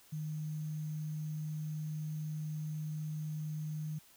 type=tone with sample-and-hold; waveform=sine; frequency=154 Hz; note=D#3; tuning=17 cents flat; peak=-36 dBFS; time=0.12-3.99 s; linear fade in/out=10 ms; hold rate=6300 Hz; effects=white hiss -62 dBFS RMS until 4.16 s